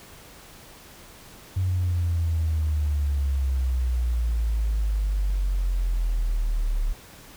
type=exponential sweep; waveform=sine; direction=down; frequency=94 to 35.57 Hz; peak=-20 dBFS; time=1.56-6.93 s; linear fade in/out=10 ms; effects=tanh soft clip ceiling -16 dBFS + pink hiss -47 dBFS RMS until 7.36 s